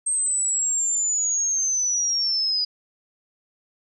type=linear sweep; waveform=sine; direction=down; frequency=8380 to 4916 Hz; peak=-20 dBFS; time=0.06-2.65 s; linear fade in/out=10 ms; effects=none